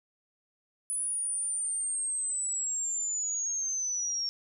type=linear sweep; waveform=sine; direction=down; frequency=9956 to 5490 Hz; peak=-29 dBFS; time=0.9-4.29 s; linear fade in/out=0 ms; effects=none